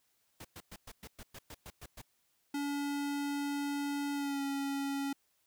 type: noise bursts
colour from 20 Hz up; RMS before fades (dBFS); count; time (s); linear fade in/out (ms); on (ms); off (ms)
pink; -48; 11; 0.4-2.017; 5; 47; 110
type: tone with pitch glide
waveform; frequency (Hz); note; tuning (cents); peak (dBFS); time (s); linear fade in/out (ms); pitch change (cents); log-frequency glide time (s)
square; 285.3 to 277.7; C#4 to C#4; +50 to +3; -34; 2.54-5.13; 5; -47; 4.14-4.42
effects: white hiss -75 dBFS RMS until 5.46 s